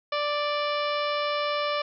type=harmonic tone; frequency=587.3 Hz; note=D5; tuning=in tune; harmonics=1 / 2 / 3 / 4 / 5 / 6 / 7 / 8 / 9; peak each=-28 / -29 / -38 / -35 / -37 / -39 / -41 / -45 / -42 dBFS; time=0.12-1.82 s; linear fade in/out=5 ms; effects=none